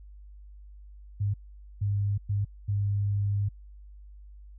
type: tone bursts at uneven times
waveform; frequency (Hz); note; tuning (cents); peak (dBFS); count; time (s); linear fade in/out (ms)
sine; 101.3; G#2; -43; -24; 4; 1.2-1.34 / 1.81-2.18 / 2.29-2.45 / 2.68-3.49; 10
effects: added 50 Hz sine -45 dBFS peak until 4.58 s